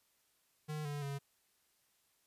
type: tone with pitch steps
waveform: square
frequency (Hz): 152.4 / 145.3 / 140.1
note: D#3 / D3 / C#3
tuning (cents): -36 / -18 / +19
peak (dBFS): -39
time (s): 0.68-1.19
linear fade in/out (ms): 20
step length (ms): 170
effects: white hiss -75 dBFS RMS until 2.26 s + resampled to 32000 Hz